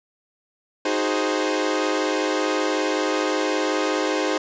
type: chord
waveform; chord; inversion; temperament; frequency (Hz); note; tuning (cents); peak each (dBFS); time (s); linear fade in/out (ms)
sawtooth; Ab dominant seventh; second; equal; 311.1 / 370 / 415.3 / 523.3; Eb4 / Gb4 / Ab4 / C5; 0 / 0 / 0 / 0; -21 / -24 / -23 / -22; 0.85-4.38; 5
effects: resampled to 16000 Hz + 9-bit